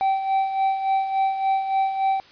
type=tone with tremolo; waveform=triangle; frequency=774 Hz; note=G5; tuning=22 cents flat; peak=-15 dBFS; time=0.01-2.2 s; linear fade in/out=0 ms; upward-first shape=sine; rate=3.5 Hz; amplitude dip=60%; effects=white hiss -49 dBFS RMS until 2.31 s + resampled to 11025 Hz

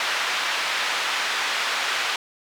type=band-pass noise; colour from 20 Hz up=pink; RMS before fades=-25 dBFS; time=0-2.16 s; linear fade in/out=2 ms; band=1200 to 3900 Hz; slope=12 dB/octave; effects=none

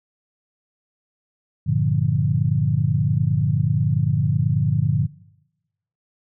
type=chord; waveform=sine; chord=G minor seventh; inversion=none; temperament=equal; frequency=98 / 116.54 / 146.83 / 174.61 Hz; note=G2 / Bb2 / D3 / F3; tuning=0 / 0 / 0 / 0 cents; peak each=-24 / -22 / -20 / -26 dBFS; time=1.66-5.07 s; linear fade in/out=20 ms; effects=noise-tail reverb RT60 1.0 s tail -22 dB re dry

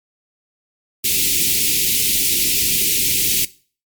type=band-stop noise; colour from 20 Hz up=white; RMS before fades=-17 dBFS; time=1.04-3.45 s; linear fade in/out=5 ms; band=420 to 2200 Hz; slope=48 dB/octave; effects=noise-tail reverb RT60 0.4 s tail -19 dB re dry + MP3 96 kbps

